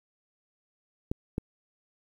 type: clicks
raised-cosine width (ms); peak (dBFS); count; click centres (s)
3; -16; 2; 1.115 / 1.381
effects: 9-bit